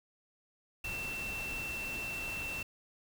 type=tone in noise; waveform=sine; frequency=2690 Hz; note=E7; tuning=34 cents sharp; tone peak=-37 dBFS; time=0.84-2.63 s; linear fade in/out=5 ms; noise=pink; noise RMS=-44 dBFS; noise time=0.84-2.63 s; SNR=+4 dB; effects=none